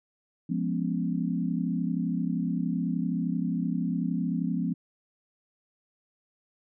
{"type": "chord", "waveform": "sine", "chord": "C# dominant seventh", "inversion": "first", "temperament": "equal", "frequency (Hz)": [174.61, 207.7, 246.9, 277.2], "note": ["E#3", "G#3", "B3", "C#4"], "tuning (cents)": [0, 0, 0, 0], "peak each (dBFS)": [-29, -33, -31, -34], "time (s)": [0.49, 4.74], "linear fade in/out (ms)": 10, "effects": []}